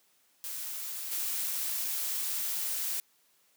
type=noise with level steps; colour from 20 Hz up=blue; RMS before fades=-38 / -33 dBFS; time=0.44-3 s; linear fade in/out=0 ms; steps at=1.11 s; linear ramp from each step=10 ms; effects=white hiss -68 dBFS RMS until 3.56 s + high-pass 150 Hz 12 dB/octave